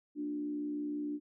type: tone with frequency modulation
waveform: sine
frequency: 295 Hz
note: D4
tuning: 8 cents sharp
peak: -34 dBFS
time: 0.15-1.2 s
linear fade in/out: 50 ms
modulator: 66 Hz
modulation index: 0.43
effects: none